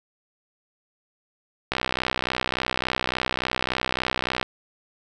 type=click train; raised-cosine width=0.3 ms; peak=-7 dBFS; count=173; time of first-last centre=1.72-4.429 s; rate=63.5 Hz; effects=none